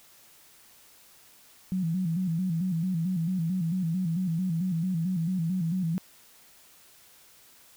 sine tone with vibrato, 174.61 Hz, F3, in tune, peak -25 dBFS, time 1.72-5.98 s, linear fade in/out 0 ms, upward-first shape square, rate 4.5 Hz, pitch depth 110 cents each way, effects white hiss -56 dBFS RMS until 7.76 s

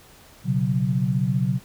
sine chord, B suspended second, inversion none, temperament equal, 123.47 / 138.59 / 185 Hz, B2 / C#3 / F#3, 0 / 0 / 0 cents, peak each -24 / -23 / -24 dBFS, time 0.44-1.6 s, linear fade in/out 50 ms, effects pink hiss -50 dBFS RMS until 1.64 s

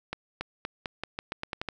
accelerating click train, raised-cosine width 0.3 ms, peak -16 dBFS, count 11, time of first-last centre 0.13-1.687 s, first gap 280 ms, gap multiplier 0.86, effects none

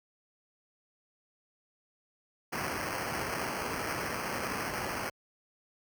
white noise with sample-and-hold, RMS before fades -35 dBFS, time 2.52-5.1 s, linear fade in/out 10 ms, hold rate 3675 Hz, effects high-pass 60 Hz 12 dB/octave

